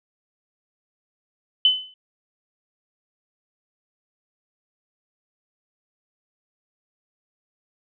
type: tone with exponential decay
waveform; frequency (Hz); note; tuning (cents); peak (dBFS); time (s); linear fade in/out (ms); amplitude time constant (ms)
sine; 3026; F#7; +38; -10; 1.65-1.94; 2; 62
effects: none